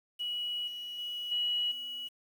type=tone with level steps; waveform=sine; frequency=2923 Hz; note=F#7; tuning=22 cents flat; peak=-32 / -38 / -35 / -28 / -37 dBFS; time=0.19-2.09 s; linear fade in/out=20 ms; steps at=0.67 / 0.98 / 1.31 / 1.71 s; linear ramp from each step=10 ms; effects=9-bit